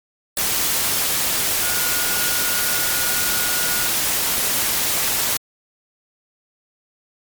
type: tone in noise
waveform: sine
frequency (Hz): 1443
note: F#6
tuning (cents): -44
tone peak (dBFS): -28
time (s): 1.62-3.88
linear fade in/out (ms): 2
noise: white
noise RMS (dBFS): -20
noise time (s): 0.37-5.37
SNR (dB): -11
effects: MP3 96 kbps